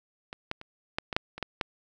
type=clicks; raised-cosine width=0.3 ms; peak=-22 / -15 / -27 / -12 / -17 / -7 / -24 / -14 / -11 dBFS; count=9; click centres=0.329 / 0.514 / 0.614 / 0.985 / 1.128 / 1.165 / 1.38 / 1.427 / 1.612 s; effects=none